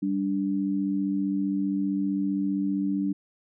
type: tone pair together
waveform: sine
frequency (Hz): 196 / 291.3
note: G3 / D4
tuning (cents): 0 / -14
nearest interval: perfect fifth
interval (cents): 686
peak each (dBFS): -27 / -26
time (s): 0.02-3.13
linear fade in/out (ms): 10
effects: none